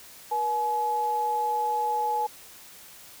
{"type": "tone pair together", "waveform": "sine", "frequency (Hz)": [480, 849.6], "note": ["B4", "G#5"], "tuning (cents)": [-49, 39], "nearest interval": "minor seventh", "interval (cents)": 988, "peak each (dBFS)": [-33, -24], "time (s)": [0.31, 2.27], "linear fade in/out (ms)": 10, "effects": ["white hiss -48 dBFS RMS until 3.2 s"]}